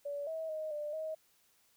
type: tone with pitch steps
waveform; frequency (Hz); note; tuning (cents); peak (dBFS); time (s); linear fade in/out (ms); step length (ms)
sine; 573 / 643 / 624 / 595 / 631; D5 / E5 / D#5 / D5 / D#5; -43 / -43 / +5 / +22 / +24; -36; 0.05-1.15; 10; 220
effects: white hiss -70 dBFS RMS until 1.76 s